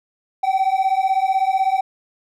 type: beating tone pair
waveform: triangle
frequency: 759 / 775 Hz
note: F#5 / G5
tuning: +44 / -20 cents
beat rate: 16 Hz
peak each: -16 dBFS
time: 0.43-1.81 s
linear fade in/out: 10 ms
effects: tanh soft clip ceiling -8 dBFS